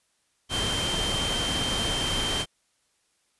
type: tone in noise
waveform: sine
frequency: 3136 Hz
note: G7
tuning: in tune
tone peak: -28 dBFS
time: 0.49-2.46 s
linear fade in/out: 50 ms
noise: pink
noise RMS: -29 dBFS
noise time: 0.49-2.46 s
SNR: -2 dB
effects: white hiss -70 dBFS RMS until 3.39 s + resampled to 24000 Hz